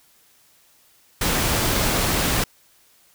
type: noise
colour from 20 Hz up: pink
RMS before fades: -21 dBFS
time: 1.21-2.44 s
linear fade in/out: 5 ms
effects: white hiss -57 dBFS RMS until 3.14 s